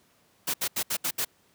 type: noise bursts at uneven times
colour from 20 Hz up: white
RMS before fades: -28 dBFS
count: 6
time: 0.47-0.54 / 0.61-0.68 / 0.76-0.83 / 0.9-0.97 / 1.04-1.11 / 1.18-1.25 s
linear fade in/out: 10 ms
effects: pink hiss -64 dBFS RMS until 1.54 s + high-pass 100 Hz 12 dB/octave